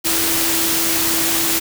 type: tone in noise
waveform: sine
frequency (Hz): 329.6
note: E4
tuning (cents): 0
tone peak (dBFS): -25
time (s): 0.04-1.6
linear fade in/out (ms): 20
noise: white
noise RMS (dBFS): -18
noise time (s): 0.04-1.6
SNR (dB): -10
effects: none